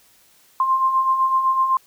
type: beating tone pair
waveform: sine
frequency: 1046.5 / 1054.4 Hz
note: C6 / C6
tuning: 0 / +13 cents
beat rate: 7.9 Hz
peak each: -25 / -16 dBFS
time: 0.6-1.77 s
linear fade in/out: 2 ms
effects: white hiss -55 dBFS RMS until 1.86 s